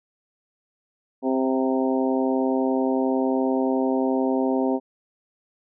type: harmonic tone with a mistuned harmonic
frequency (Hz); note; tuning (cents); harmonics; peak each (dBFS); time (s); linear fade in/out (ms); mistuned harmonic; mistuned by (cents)
131.4; C3; +8; 2 / 3 / 4 / 5 / 6 / 7; -22 / -26 / -28 / -30 / -32 / -33; 1.22-4.8; 50; 6; -23
effects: none